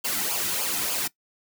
white noise with flanger, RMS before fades -27 dBFS, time 0.04-1.08 s, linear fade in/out 10 ms, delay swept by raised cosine 0.51 to 1.81 ms, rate 3.4 Hz, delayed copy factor -0.65, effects noise-tail reverb RT60 0.1 s tail -20 dB re dry

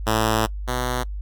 5% pulse tone pair in turn, 110.3 / 124.41 Hz, A2 / B2, +5 / +13 cents, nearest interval major second, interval 208 cents, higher second, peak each -7 / -12 dBFS, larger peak first, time 0.06-0.47 / 0.67-1.04 s, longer first, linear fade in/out 20 ms, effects noise-tail reverb RT60 0.1 s tail -22 dB re dry + added 50 Hz sine -27 dBFS peak until 1.21 s

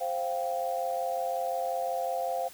sine chord, C suspended fourth, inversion none, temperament equal, 523.3 / 698.5 / 784 Hz, C5 / F5 / G5, 0 / 0 / 0 cents, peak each -33 / -31 / -35 dBFS, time 0-2.49 s, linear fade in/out 20 ms, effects white hiss -50 dBFS RMS until 2.53 s

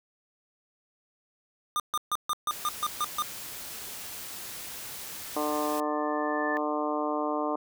square tone bursts, 1211 Hz, D#6, 47 cents flat, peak -26 dBFS, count 9, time 1.76-3.222 s, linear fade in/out 0 ms, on 38 ms, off 140 ms
white noise, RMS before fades -40 dBFS, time 2.51-5.8 s, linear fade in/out 0 ms
sine tone with exponential growth, 1760 Hz, A6, in tune, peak -29 dBFS, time 5.05-6.57 s, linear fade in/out 0 ms, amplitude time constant 330 ms
harmonic tone, 150 Hz, D3, 37 cents sharp, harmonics 2 / 3 / 4 / 5 / 6 / 7 / 8, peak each -32 / -35 / -33 / -35 / -38 / -34 / -38 dBFS, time 5.36-7.56 s, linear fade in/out 5 ms
effects none

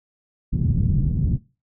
white low-pass noise, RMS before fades -20 dBFS, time 0.52-1.38 s, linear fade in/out 20 ms, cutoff 170 Hz, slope 24 dB/octave, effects noise-tail reverb RT60 0.3 s tail -20 dB re dry

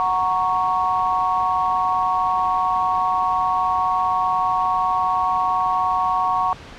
sine chord, F# major, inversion none, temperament equal, 740 / 932.3 / 1108.7 Hz, F#5 / A#5 / C#6, 0 / 0 / 0 cents, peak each -22 / -23 / -20 dBFS, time 0-6.53 s, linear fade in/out 0 ms, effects pink hiss -39 dBFS RMS until 6.78 s + low-pass 4000 Hz 12 dB/octave

